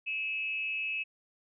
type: tone with frequency modulation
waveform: sine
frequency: 2600 Hz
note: E7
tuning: 24 cents flat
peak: -31 dBFS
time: 0.06-1.04 s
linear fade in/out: 20 ms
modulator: 254 Hz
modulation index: 0.39
effects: none